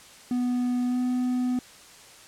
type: tone with pitch glide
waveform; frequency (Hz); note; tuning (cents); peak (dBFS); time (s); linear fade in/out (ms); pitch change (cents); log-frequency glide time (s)
triangle; 246.9 to 250.1; B3 to B3; 0 to +22; -21; 0.31-1.59; 2; +22; 0.87-0.98
effects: white hiss -49 dBFS RMS until 2.27 s + low-pass 9000 Hz 12 dB/octave